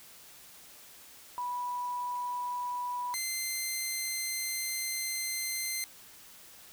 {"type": "tone pair in turn", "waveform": ["sine", "10% pulse"], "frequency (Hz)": [982, 2077], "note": ["B5", "C7"], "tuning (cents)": [-10, -13], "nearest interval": "octave + minor second", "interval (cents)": 1297, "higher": "second", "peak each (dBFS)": [-32, -23], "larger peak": "second", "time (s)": [[1.38, 3.14], [3.14, 5.84]], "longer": "second", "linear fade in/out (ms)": 0, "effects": ["white hiss -53 dBFS RMS until 6.72 s"]}